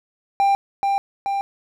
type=tone with echo; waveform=triangle; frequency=793 Hz; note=G5; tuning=20 cents sharp; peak=-12 dBFS; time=0.4-0.55 s; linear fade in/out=0 ms; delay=430 ms; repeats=2; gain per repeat=-3 dB; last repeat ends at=1.41 s; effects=none